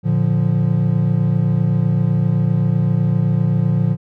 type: chord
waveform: triangle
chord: Bb major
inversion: none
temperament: equal with one note detuned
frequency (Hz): 114.61 / 146.83 / 174.61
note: Bb2 / D3 / F3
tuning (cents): -29 / 0 / 0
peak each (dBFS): -16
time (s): 0.03-3.97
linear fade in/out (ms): 50
effects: none